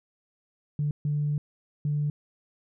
sine tone bursts at uneven times, 147.4 Hz, D3, 7 cents sharp, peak -23 dBFS, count 3, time 0.79-0.91 / 1.05-1.38 / 1.85-2.1 s, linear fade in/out 2 ms, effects tanh soft clip ceiling -19 dBFS

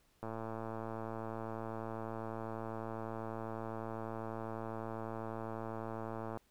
click train, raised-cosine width 1 ms, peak -28 dBFS, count 689, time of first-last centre 0.23-6.373 s, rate 112 Hz, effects pink hiss -72 dBFS RMS until 6.5 s

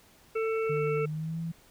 harmonic tone, 445.2 Hz, A4, 20 cents sharp, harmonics 1 / 3 / 5 / 6, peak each -27 / -37 / -41 / -43 dBFS, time 0.35-1.06 s, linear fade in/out 10 ms
sine tone with pitch glide, 150 to 165.48 Hz, D3 to E3, +37 to +7 cents, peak -31 dBFS, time 0.69-1.52 s, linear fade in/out 10 ms, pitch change +170 cents, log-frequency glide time 1.02-1.4 s
effects pink hiss -59 dBFS RMS until 1.7 s

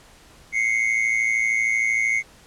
triangle tone pair together, 2087 / 2200 Hz, C7 / C#7, -5 / -14 cents, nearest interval minor second, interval 91 cents, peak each -20 dBFS, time 0.52-2.23 s, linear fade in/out 50 ms, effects pink hiss -50 dBFS RMS until 2.46 s + low-pass 10000 Hz 12 dB/octave

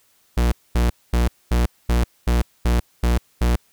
45% pulse tone bursts, 59.4 Hz, A#1, 33 cents sharp, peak -15 dBFS, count 9, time 0.37-3.56 s, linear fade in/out 5 ms, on 150 ms, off 230 ms, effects white hiss -60 dBFS RMS until 3.72 s

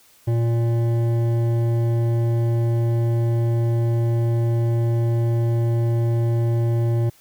sine tone with hard clipping, 116.54 Hz, A#2, in tune, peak -19 dBFS, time 0.27-7.1 s, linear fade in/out 10 ms, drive 11 dB, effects white hiss -54 dBFS RMS until 7.2 s

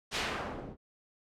white noise with low-pass filter sweep, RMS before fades -37 dBFS, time 0.11-0.77 s, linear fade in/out 50 ms, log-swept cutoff 5100 to 250 Hz, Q 0.76, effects none

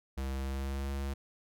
square tone with pitch glide, 66.9 to 68.86 Hz, C2 to C#2, +39 to -11 cents, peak -34 dBFS, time 0.17-1.14 s, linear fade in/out 10 ms, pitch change +50 cents, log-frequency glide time 0.37-0.91 s, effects none

